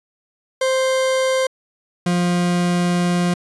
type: tone pair in turn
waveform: 40% pulse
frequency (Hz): 523.3 / 176.15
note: C5 / F3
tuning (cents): 0 / +15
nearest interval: octave + perfect fifth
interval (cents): 1885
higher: first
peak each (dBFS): -15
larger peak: neither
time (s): 0.61-1.47 / 2.06-3.34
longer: second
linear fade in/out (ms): 5
effects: resampled to 24000 Hz